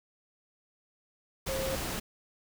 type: tone in noise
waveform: sine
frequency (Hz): 533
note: C5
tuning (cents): +32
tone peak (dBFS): -32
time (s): 1.48-1.76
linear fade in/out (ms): 10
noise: pink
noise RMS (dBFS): -35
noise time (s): 1.46-2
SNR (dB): 0
effects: none